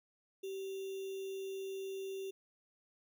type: tone with sample-and-hold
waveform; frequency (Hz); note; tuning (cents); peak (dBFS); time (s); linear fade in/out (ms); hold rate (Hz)
sine; 386.1; G4; -26; -39; 0.43-2.31; 10; 3150
effects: none